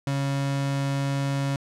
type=tone; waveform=35% pulse; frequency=138.59 Hz; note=C#3; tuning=in tune; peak=-22 dBFS; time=0.07-1.56 s; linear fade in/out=2 ms; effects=low-pass 9000 Hz 12 dB/octave